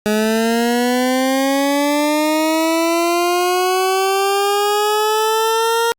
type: linear sweep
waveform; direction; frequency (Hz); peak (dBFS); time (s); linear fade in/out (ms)
20% pulse; up; 210.2 to 466.3; -9; 0.06-5.92; 0
effects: Opus 48 kbps